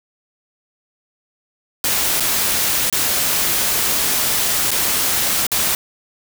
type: noise with dropouts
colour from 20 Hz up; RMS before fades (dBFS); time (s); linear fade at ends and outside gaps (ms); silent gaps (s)
white; -18; 1.84-5.75; 1; 2.199-2.205 / 2.9-2.926 / 4.707-4.715 / 5.467-5.517
effects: none